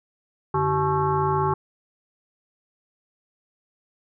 sine tone with frequency modulation, 622.3 Hz, D#5, in tune, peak -19 dBFS, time 0.54-1.54 s, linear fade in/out 5 ms, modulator 238 Hz, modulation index 2.4, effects none

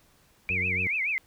sine tone with vibrato, 2321 Hz, D7, 21 cents flat, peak -25 dBFS, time 0.49-1.18 s, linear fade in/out 0 ms, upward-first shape triangle, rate 7 Hz, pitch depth 240 cents each way
harmonic tone, 92.5 Hz, F#2, in tune, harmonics 1 / 2 / 3 / 4 / 5, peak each -34 / -38 / -47 / -44 / -43 dBFS, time 0.5-0.87 s, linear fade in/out 0 ms
effects pink hiss -62 dBFS RMS until 1.26 s

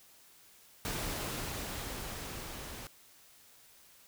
pink noise with level ramp, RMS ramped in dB -36 to -45 dBFS, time 0.85-2.87 s, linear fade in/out 0 ms, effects white hiss -60 dBFS RMS until 4.07 s

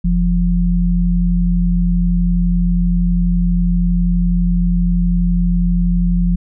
sine tone pair together, 43.85 / 175.1 Hz, F1 / F3, +8 / +5 cents, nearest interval 2 octaves, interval 2397 cents, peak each -14 dBFS, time 0.04-6.36 s, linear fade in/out 10 ms, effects none

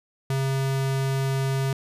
square tone, 134.9 Hz, C#3, 47 cents flat, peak -23 dBFS, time 0.3-1.73 s, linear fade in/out 2 ms, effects resampled to 32000 Hz

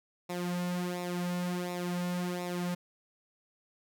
sawtooth tone with flanger, 177.6 Hz, F3, 29 cents sharp, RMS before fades -34 dBFS, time 0.29-2.75 s, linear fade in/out 10 ms, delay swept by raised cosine 0.64 to 3.14 ms, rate 1.4 Hz, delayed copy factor -0.7, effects none

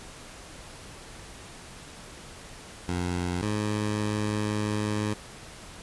15% pulse tone pair in turn, 88.8 / 105.6 Hz, F2 / G#2, +29 / +29 cents, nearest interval minor third, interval 300 cents, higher second, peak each -21 / -20 dBFS, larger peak second, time 2.88-3.42 / 3.42-5.14 s, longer second, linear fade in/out 10 ms, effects pink hiss -45 dBFS RMS until 5.82 s + resampled to 24000 Hz

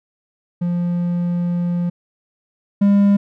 triangle tone pair in turn, 174.61 / 201.1 Hz, F3 / G3, 0 / +44 cents, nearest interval major second, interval 244 cents, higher second, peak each -15 / -8 dBFS, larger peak second, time 0.61-1.9 / 2.81-3.17 s, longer first, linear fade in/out 10 ms, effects none

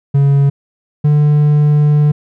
triangle tone pair in turn, 140 / 148.32 Hz, C#3 / D3, +18 / +17 cents, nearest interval minor second, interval 99 cents, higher second, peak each -5 dBFS, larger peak neither, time 0.14-0.5 / 1.04-2.12 s, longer second, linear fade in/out 10 ms, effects none

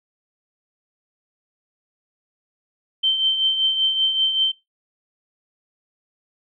sine tone with tremolo, 3111 Hz, G7, 14 cents flat, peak -14 dBFS, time 3.03-4.52 s, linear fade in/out 10 ms, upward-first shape triangle, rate 5.2 Hz, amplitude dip 60%, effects noise-tail reverb RT60 0.2 s tail -21 dB re dry

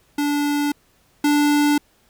square tone pair in turn, 290.5 / 292.9 Hz, D4 / D4, -19 / -5 cents, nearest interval unison, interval 14 cents, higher second, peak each -19 / -15 dBFS, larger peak second, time 0.18-0.72 / 1.24-1.78 s, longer neither, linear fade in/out 5 ms, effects pink hiss -59 dBFS RMS until 2.09 s

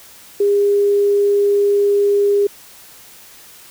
sine tone, 405.5 Hz, G#4, 41 cents flat, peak -11 dBFS, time 0.4-2.47 s, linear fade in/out 5 ms, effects white hiss -42 dBFS RMS until 3.7 s

